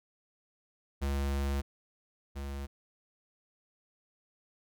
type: tone pair in turn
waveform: square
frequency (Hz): 69.5 / 69.5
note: C#2 / C#2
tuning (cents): +5 / +5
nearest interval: unison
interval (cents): 0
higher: neither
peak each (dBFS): -30 / -37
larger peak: first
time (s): 1.01-1.62 / 2.35-2.67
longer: first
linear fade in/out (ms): 20
effects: none